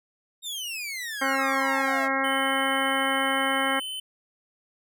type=exponential sweep; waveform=sawtooth; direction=down; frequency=3742 to 622.3 Hz; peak=-28 dBFS; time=0.42-2.09 s; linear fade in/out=50 ms
type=harmonic tone; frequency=269.3 Hz; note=C#4; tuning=50 cents flat; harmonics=1 / 2 / 3 / 4 / 5 / 6 / 7 / 8; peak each=-31 / -31 / -31 / -31 / -31 / -31 / -31 / -31 dBFS; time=1.21-3.8 s; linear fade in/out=10 ms
type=tone; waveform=square; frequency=3047 Hz; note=G7; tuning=50 cents flat; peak=-32 dBFS; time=2.24-4 s; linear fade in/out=5 ms
effects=none